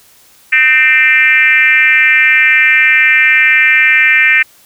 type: tone with frequency modulation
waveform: sine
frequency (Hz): 2093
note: C7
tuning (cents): 0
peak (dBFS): -5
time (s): 0.52-4.43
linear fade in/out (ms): 10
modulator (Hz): 274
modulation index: 1.6
effects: white hiss -45 dBFS RMS until 4.65 s